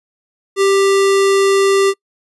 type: tone with sample-and-hold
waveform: sine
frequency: 392 Hz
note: G4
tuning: in tune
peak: -9 dBFS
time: 0.56-1.94 s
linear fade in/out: 50 ms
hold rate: 1575 Hz
effects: noise-tail reverb RT60 0.1 s tail -25 dB re dry + resampled to 24000 Hz